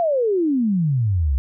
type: exponential sweep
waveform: sine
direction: down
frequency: 708 to 62.1 Hz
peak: -16 dBFS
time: 0-1.38 s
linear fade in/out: 0 ms
effects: none